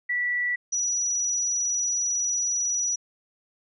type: tone pair in turn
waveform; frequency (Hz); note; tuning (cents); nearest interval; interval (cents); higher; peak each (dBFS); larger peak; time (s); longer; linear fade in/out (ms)
sine; 1956 / 5861; B6 / F#8; -17 / -17; octave + perfect fifth; 1900; second; -23; neither; 0.09-0.56 / 0.72-2.96; second; 10
effects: none